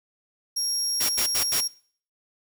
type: tone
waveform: 30% pulse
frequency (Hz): 5588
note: F8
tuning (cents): 0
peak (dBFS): -20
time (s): 0.56-1.68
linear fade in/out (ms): 10
type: noise bursts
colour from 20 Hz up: white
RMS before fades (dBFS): -26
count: 4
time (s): 1-1.609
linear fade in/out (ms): 10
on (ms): 93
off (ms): 79
effects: noise-tail reverb RT60 0.5 s tail -22 dB re dry